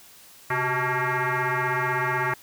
sine tone with frequency modulation, 370 Hz, F#4, in tune, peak -21 dBFS, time 0.5-2.34 s, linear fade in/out 5 ms, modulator 252 Hz, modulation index 6.9, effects tanh soft clip ceiling -17 dBFS + white hiss -50 dBFS RMS until 2.42 s

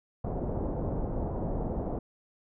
pink low-pass noise, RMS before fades -32 dBFS, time 0.24-1.99 s, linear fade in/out 5 ms, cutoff 750 Hz, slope 24 dB/octave, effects none

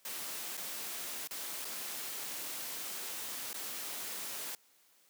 white noise with dropouts, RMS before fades -41 dBFS, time 0.05-4.55 s, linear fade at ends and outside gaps 2 ms, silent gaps 0.571-0.575 / 1.274-1.309 / 1.647-1.651 / 3.531-3.542 s, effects white hiss -67 dBFS RMS until 5.09 s + high-pass 200 Hz 12 dB/octave

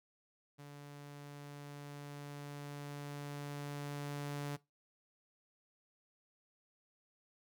sawtooth tone with level ramp, 144.2 Hz, D3, 31 cents flat, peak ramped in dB -46 to -34 dBFS, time 0.58-4.57 s, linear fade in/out 20 ms, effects noise-tail reverb RT60 0.2 s tail -19 dB re dry

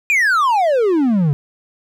triangle exponential sweep, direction down, 2489 to 136.4 Hz, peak -10 dBFS, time 0.1-1.33 s, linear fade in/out 0 ms, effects none

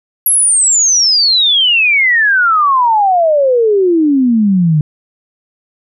sine exponential sweep, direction down, 11490 to 146.83 Hz, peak -7 dBFS, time 0.26-4.81 s, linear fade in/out 2 ms, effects none

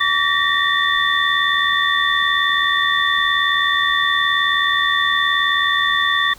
sine tone cluster, 1144 / 1819 / 1898 / 3533 Hz, D6 / A#6 / A#6 / A7, -46 / -43 / +31 / +6 cents, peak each -20 dBFS, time 0-6.34 s, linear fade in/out 10 ms, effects pink hiss -44 dBFS RMS until 6.38 s

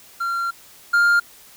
triangle tone pair in turn, 1377 / 1403.5 Hz, F6 / F6, -25 / +8 cents, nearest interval unison, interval 33 cents, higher second, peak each -19 / -11 dBFS, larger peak second, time 0.2-0.51 / 0.93-1.2 s, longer first, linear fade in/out 10 ms, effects white hiss -47 dBFS RMS until 1.56 s

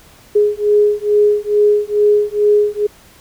sine beating tone pair, 415.3 / 417.6 Hz, G#4 / G#4, 0 / +10 cents, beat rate 2.3 Hz, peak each -13 dBFS, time 0.35-2.87 s, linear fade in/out 10 ms, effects pink hiss -45 dBFS RMS until 3.2 s

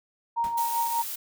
sine tone with tremolo, 932.3 Hz, A#5, in tune, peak -22 dBFS, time 0.36-1.03 s, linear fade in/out 20 ms, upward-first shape triangle, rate 5.1 Hz, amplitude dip 55%
pink noise with exponential decay, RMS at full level -39 dBFS, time 0.44-0.66 s, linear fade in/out 0 ms, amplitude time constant 47 ms
blue noise, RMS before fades -34 dBFS, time 0.57-1.16 s, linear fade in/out 10 ms
effects none

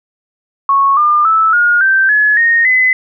sine tone with pitch steps, 1103 / 1202.8 / 1311.7 / 1430.4 / 1559.9 / 1701.1 / 1855 / 2023 Hz, C#6 / D6 / E6 / F6 / G6 / G#6 / A#6 / B6, -9 / +41 / -9 / +41 / -9 / +41 / -9 / +41 cents, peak -7 dBFS, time 0.69-2.93 s, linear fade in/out 2 ms, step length 280 ms, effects none

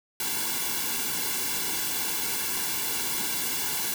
white noise with comb filter, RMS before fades -29 dBFS, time 0.2-3.94 s, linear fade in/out 2 ms, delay 1.6 ms, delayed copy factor -0.85, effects none

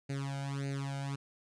sawtooth tone with flanger, 138.59 Hz, C#3, in tune, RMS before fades -37 dBFS, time 0.09-1.16 s, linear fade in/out 10 ms, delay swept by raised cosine 0.45 to 1.35 ms, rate 1.7 Hz, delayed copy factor +0.95, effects resampled to 22050 Hz + 12-bit

